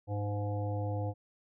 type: harmonic tone with a mistuned harmonic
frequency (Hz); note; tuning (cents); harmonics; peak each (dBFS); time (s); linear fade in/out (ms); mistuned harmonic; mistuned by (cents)
102.6; G#2; -21; 1 / 3 / 5 / 7 / 8; -32 / -42 / -40 / -43 / -47; 0.07-1.14; 50; 8; +55
effects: none